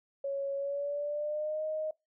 sine tone with pitch glide, 554.4 to 622.3 Hz, C#5 to D#5, 0 to 0 cents, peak -31 dBFS, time 0.24-1.91 s, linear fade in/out 5 ms, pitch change +200 cents, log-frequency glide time 0.56-1.64 s, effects noise-tail reverb RT60 0.2 s tail -23 dB re dry

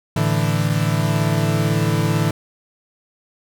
40% pulse chord, A suspended fourth, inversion none, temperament equal, 110 / 146.83 / 164.81 Hz, A2 / D3 / E3, 0 / 0 / 0 cents, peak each -20 dBFS, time 0.16-2.31 s, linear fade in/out 5 ms, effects none

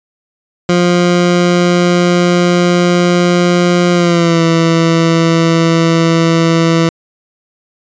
20% pulse tone with pitch glide, 176.1 to 165.26 Hz, F3 to E3, +15 to +5 cents, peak -3 dBFS, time 0.69-6.89 s, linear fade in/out 2 ms, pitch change -110 cents, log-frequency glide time 3.92-4.43 s, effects resampled to 16000 Hz

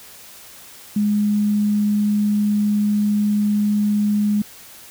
sine tone, 207.9 Hz, G#3, 2 cents sharp, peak -15 dBFS, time 0.96-4.42 s, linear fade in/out 5 ms, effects white hiss -42 dBFS RMS until 4.9 s

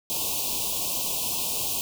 white band-stop noise, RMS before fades -28 dBFS, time 0.1-1.81 s, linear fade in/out 0 ms, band 1100 to 2500 Hz, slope 96 dB/octave, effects none

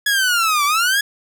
sawtooth linear two-way sweep, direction down then up, 1691 to 1134 to 1691 Hz, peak -11 dBFS, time 0.06-1.01 s, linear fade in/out 5 ms, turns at 0.65 s, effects none

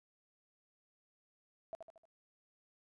sine tone with echo, 659 Hz, E5, 1 cent flat, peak -40 dBFS, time 1.73-1.75 s, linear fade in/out 0 ms, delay 76 ms, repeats 4, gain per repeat -6 dB, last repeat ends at 2.054 s, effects resampled to 24000 Hz

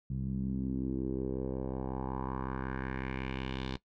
10% pulse tone with low-pass filter sweep, 65.41 Hz, C2, in tune, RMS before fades -36 dBFS, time 0.1-3.77 s, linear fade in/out 5 ms, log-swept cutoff 150 to 3900 Hz, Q 2.8, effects noise-tail reverb RT60 0.1 s tail -18 dB re dry

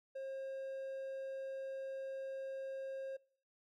triangle tone, 536 Hz, C5, 42 cents sharp, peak -39 dBFS, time 0.15-3.17 s, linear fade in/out 10 ms, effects noise-tail reverb RT60 0.5 s tail -23 dB re dry

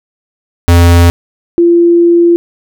square / sine tone pair in turn, 86 / 342.8 Hz, F2 / F4, -26 / -32 cents, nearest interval 2 octaves, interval 2394 cents, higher second, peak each -3 dBFS, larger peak neither, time 0.68-1.1 / 1.58-2.36 s, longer second, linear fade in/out 0 ms, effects none

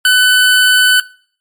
25% pulse tone, 1503 Hz, F#6, 27 cents sharp, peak -3 dBFS, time 0.05-1 s, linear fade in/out 2 ms, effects noise-tail reverb RT60 0.5 s tail -21 dB re dry + MP3 64 kbps

